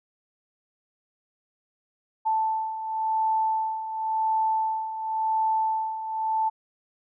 sine beating tone pair, 880 / 880.93 Hz, A5 / A5, 0 / +2 cents, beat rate 0.93 Hz, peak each -30 / -24 dBFS, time 2.25-6.5 s, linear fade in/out 20 ms, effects none

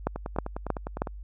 two click trains, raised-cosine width 1 ms, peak -11 / -19 dBFS, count 4 / 10, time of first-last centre 0.07-1.019 / 0.16-1.072 s, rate 3.16 / 9.87 Hz, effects added 50 Hz sine -38 dBFS peak until 1.23 s

